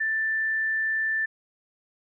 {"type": "tone", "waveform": "sine", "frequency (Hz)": 1769, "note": "A6", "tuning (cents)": 9, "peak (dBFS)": -23, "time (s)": [0, 1.26], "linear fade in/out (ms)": 10, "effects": []}